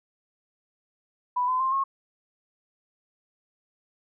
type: tone with pitch steps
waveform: sine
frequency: 989 / 1020.3 / 1052.7 / 1086 Hz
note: B5 / C6 / C6 / C#6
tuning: +2 / -44 / +10 / -36 cents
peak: -22 dBFS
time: 1.36-1.84 s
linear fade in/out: 10 ms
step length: 120 ms
effects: none